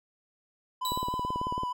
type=tone with vibrato; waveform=triangle; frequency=1000 Hz; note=B5; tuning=21 cents sharp; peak=-28 dBFS; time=0.81-1.73 s; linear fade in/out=10 ms; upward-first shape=sine; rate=6.6 Hz; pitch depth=25 cents each way
type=tone with exponential decay; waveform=sawtooth; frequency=3935 Hz; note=B7; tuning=7 cents flat; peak=-27 dBFS; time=0.85-1.45 s; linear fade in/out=1 ms; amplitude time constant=130 ms
type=click train; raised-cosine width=2 ms; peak=-22 dBFS; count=14; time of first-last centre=0.92-1.634 s; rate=18.2 Hz
effects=none